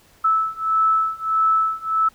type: beating tone pair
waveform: sine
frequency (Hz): 1308 / 1309.6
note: E6 / E6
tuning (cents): -14 / -12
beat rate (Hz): 1.6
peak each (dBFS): -20 / -19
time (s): 0.24-2.09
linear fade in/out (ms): 10
effects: pink hiss -54 dBFS RMS until 2.14 s